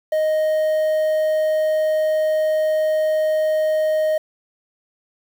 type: tone with quantisation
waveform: triangle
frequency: 622.3 Hz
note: D#5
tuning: in tune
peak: -14 dBFS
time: 0.12-4.18 s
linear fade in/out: 5 ms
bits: 7
effects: none